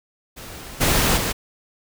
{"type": "noise with level steps", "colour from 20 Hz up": "pink", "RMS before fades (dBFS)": [-37, -18, -23], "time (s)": [0.36, 1.33], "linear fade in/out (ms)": 20, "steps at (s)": [0.8, 1.16], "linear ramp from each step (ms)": 20, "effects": []}